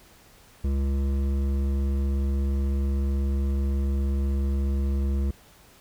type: tone with hard clipping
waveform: triangle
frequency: 68.6 Hz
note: C#2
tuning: 17 cents flat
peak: -24 dBFS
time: 0.64-5.31 s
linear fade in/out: 5 ms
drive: 15 dB
effects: pink hiss -54 dBFS RMS until 5.8 s